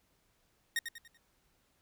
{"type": "tone with echo", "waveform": "sawtooth", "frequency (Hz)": 1856, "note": "A#6", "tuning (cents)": -8, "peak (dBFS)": -26, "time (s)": [0.76, 0.79], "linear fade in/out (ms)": 2, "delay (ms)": 96, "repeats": 4, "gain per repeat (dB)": -8, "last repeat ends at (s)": 1.174, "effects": ["pink hiss -73 dBFS RMS until 1.81 s"]}